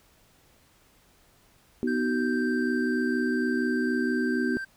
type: chord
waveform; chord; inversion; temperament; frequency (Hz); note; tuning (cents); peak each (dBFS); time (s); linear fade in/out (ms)
sine; B major; none; equal with one note detuned; 246.9 / 311.1 / 377.6; B3 / D#4 / F#4; 0 / 0 / +35; -26 / -31 / -30; 1.83-4.57; 0
type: tone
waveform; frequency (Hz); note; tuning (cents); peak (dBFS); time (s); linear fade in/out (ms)
triangle; 1568; G6; 0; -30; 1.87-4.65; 10
effects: pink hiss -61 dBFS RMS until 4.76 s